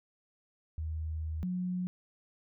sine tone pair in turn, 79 / 181.18 Hz, D#2 / F#3, +27 / -36 cents, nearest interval octave + major second, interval 1437 cents, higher second, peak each -33 / -31 dBFS, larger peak second, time 0.78-1.43 / 1.43-1.87 s, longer first, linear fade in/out 0 ms, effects none

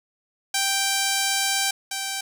5% pulse tone pair in turn, 784 / 780.4 Hz, G5 / G5, 0 / -8 cents, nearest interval unison, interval 8 cents, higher first, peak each -9 / -15 dBFS, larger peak first, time 0.54-1.71 / 1.91-2.21 s, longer first, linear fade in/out 5 ms, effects none

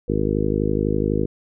harmonic tone, 52 Hz, G#1, 3 cents sharp, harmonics 1 / 2 / 3 / 4 / 5 / 6 / 7 / 8 / 9, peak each -27 / -27 / -27 / -27 / -27 / -27 / -27 / -27 / -27 dBFS, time 0.08-1.26 s, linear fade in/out 10 ms, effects none

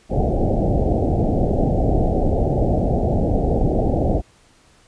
pink low-pass noise, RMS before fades -18 dBFS, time 0.09-4.22 s, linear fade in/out 50 ms, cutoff 780 Hz, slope 96 dB/octave, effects pink hiss -54 dBFS RMS until 4.87 s + resampled to 22050 Hz

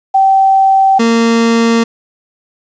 sine / 30% pulse tone pair in turn, 774 / 230.1 Hz, G5 / A#3, -22 / -22 cents, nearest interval octave + major sixth, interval 2100 cents, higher first, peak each -5 dBFS, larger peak neither, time 0.14-0.99 / 0.99-1.84 s, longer neither, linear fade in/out 10 ms, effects resampled to 16000 Hz + 7-bit

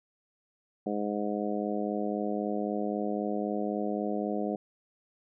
harmonic tone, 103.83 Hz, G#2, in tune, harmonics 2 / 3 / 4 / 5 / 6 / 7, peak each -33 / -35 / -36 / -37 / -38 / -38 dBFS, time 0.86-4.56 s, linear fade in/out 5 ms, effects none

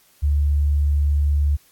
sine tone, 72.6 Hz, D2, 19 cents flat, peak -15 dBFS, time 0.22-1.57 s, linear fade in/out 20 ms, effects white hiss -56 dBFS RMS until 1.71 s + AAC 64 kbps

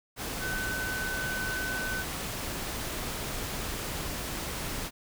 sine tone in noise, 1514 Hz, F#6, 39 cents sharp, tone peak -32 dBFS, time 0.39-2.05 s, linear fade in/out 50 ms, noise pink, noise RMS -35 dBFS, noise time 0.16-4.91 s, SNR 0 dB, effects none

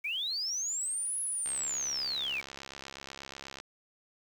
sine linear two-way sweep, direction up then down, 2217 to 10610 to 2217 Hz, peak -31 dBFS, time 0.04-2.41 s, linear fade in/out 10 ms, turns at 1.21 s
click train, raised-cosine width 0.2 ms, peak -25 dBFS, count 147, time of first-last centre 1.46-3.601 s, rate 68.2 Hz
effects 9-bit

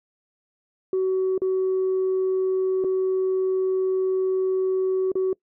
sine tone with dropouts, 376.3 Hz, F#4, 29 cents sharp, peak -18 dBFS, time 0.93-5.33 s, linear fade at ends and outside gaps 2 ms, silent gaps 1.379-1.418 / 2.84-2.845 / 5.118-5.154 s, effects noise-tail reverb RT60 0.1 s tail -24 dB re dry + tanh soft clip ceiling -17 dBFS

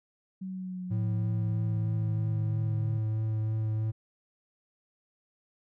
sine linear sweep, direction down, 189.3 to 146.83 Hz, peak -34 dBFS, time 0.41-2.99 s, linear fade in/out 10 ms
triangle tone with vibrato, 109.3 Hz, A2, 11 cents flat, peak -25 dBFS, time 0.9-3.92 s, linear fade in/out 20 ms, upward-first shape triangle, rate 3.1 Hz, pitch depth 14 cents each way
effects none

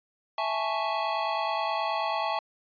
square chord, A major seventh, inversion second, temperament equal, 659.3 / 830.6 / 880 / 1108.7 Hz, E5 / G#5 / A5 / C#6, 0 / 0 / 0 / 0 cents, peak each -33 dBFS, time 0.38-2.39 s, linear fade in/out 2 ms, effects resampled to 11025 Hz

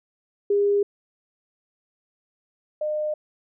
sine tone pair in turn, 405.6 / 607.7 Hz, G#4 / D#5, -41 / -41 cents, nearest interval perfect fifth, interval 700 cents, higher second, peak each -17 / -23 dBFS, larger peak first, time 0.5-0.83 / 2.81-3.14 s, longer neither, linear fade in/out 5 ms, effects none

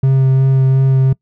triangle tone with vibrato, 133.2 Hz, C3, 31 cents sharp, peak -6 dBFS, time 0.03-1.13 s, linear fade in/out 5 ms, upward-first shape sine, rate 2.8 Hz, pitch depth 12 cents each way, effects noise-tail reverb RT60 0.1 s tail -23 dB re dry

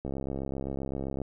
click train, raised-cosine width 2 ms, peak -21 dBFS, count 80, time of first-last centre 0.05-1.217 s, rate 67.7 Hz, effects none

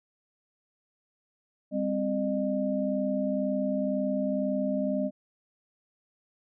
sine tone cluster, 199.8 / 261.8 / 607 Hz, G3 / C4 / D#5, +33 / +1 / -43 cents, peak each -30 dBFS, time 1.71-5.11 s, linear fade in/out 50 ms, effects none

